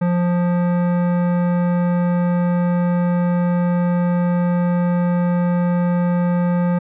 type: tone with hard clipping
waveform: sine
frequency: 175.9 Hz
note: F3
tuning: 13 cents sharp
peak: -17 dBFS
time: 0.01-6.79 s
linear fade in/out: 10 ms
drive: 15 dB
effects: resampled to 8000 Hz